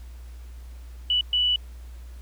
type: tone bursts at uneven times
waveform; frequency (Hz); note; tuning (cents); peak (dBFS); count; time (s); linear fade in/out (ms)
sine; 2960; F#7; 0; -19; 2; 1.1-1.21 / 1.33-1.56; 2
effects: added 60 Hz sine -38 dBFS peak until 2.21 s + pink hiss -56 dBFS RMS until 2.21 s